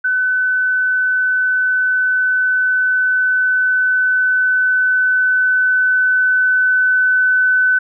sine tone with level ramp, 1508 Hz, F#6, 32 cents sharp, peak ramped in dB -13 to -10 dBFS, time 0.04-7.79 s, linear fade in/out 10 ms, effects none

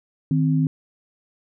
sine tone pair together, 155.55 / 261.6 Hz, D#3 / C4, 0 / 0 cents, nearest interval major sixth, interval 900 cents, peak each -18 / -21 dBFS, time 0.31-0.67 s, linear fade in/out 2 ms, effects none

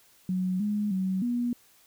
sine tone with pitch steps, 184.6 / 208.3 / 188.4 / 241.5 Hz, F#3 / G#3 / F#3 / B3, -4 / +5 / +32 / -39 cents, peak -25 dBFS, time 0.29-1.53 s, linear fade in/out 2 ms, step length 310 ms, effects white hiss -60 dBFS RMS until 1.86 s

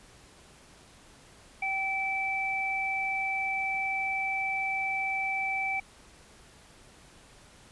sine tone pair together, 773.9 / 2319 Hz, G5 / D7, -22 / -22 cents, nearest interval octave + perfect fifth, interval 1900 cents, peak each -33 / -29 dBFS, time 1.62-5.8 s, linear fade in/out 5 ms, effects pink hiss -55 dBFS RMS until 7.71 s + resampled to 24000 Hz

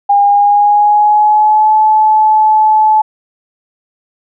sine tone with pitch glide, 810 to 863.1 Hz, G#5 to A5, -43 to -34 cents, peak -5 dBFS, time 0.09-3.02 s, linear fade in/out 10 ms, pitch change +109 cents, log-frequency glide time 0.24-1.74 s, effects none

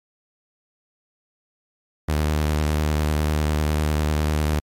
sawtooth tone with vibrato, 76 Hz, D#2, 40 cents flat, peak -15 dBFS, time 2.08-4.6 s, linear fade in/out 10 ms, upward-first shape triangle, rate 10 Hz, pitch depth 34 cents each way, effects MP3 64 kbps

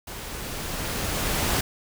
pink noise with level ramp, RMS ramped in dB -37 to -23 dBFS, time 0.07-1.61 s, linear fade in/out 5 ms, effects none

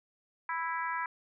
harmonic tone, 329.6 Hz, E4, in tune, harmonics 3 / 4 / 5 / 6 / 7, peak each -34 / -39 / -38 / -41 / -46 dBFS, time 0.49-1.06 s, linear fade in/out 2 ms, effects none

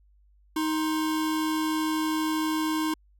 square tone pair together, 313.4 / 1053 Hz, D#4 / C6, +13 / +11 cents, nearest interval octave + major sixth, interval 2098 cents, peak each -26 / -34 dBFS, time 0.56-2.94 s, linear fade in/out 5 ms, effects added 50 Hz sine -57 dBFS peak until 3.19 s

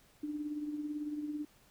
sine tone with tremolo, 297.8 Hz, D4, 24 cents sharp, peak -33 dBFS, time 0.23-1.45 s, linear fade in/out 5 ms, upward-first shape triangle, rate 18 Hz, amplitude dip 60%, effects pink hiss -65 dBFS RMS until 1.7 s

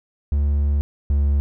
triangle tone pair in turn, 72 / 71.17 Hz, D2 / C#2, -34 / +46 cents, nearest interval unison, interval 20 cents, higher first, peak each -14 / -13 dBFS, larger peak second, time 0.32-0.81 / 1.1-1.4 s, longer first, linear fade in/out 0 ms, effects none

